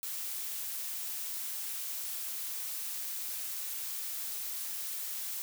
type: noise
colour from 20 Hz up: blue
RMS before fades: -38 dBFS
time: 0.03-5.42 s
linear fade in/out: 0 ms
effects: none